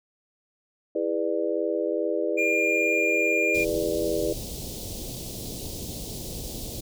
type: chord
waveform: sine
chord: E dominant seventh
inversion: none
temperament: just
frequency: 329.6 / 412 / 494.4 / 593.3 Hz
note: E4 / G#4 / B4 / D5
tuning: 0 / -14 / +2 / +18 cents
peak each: -29 dBFS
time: 0.95-4.33 s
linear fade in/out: 5 ms
type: tone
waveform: triangle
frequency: 2406 Hz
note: D7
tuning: 41 cents sharp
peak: -21 dBFS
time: 2.37-3.65 s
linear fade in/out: 20 ms
type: band-stop noise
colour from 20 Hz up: pink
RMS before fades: -35 dBFS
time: 3.54-6.81 s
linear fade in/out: 10 ms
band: 600 to 3600 Hz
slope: 24 dB/octave
effects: none